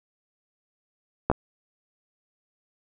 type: clicks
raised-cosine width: 1 ms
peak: -6 / -9 dBFS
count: 2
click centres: 1.3 / 1.315 s
effects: none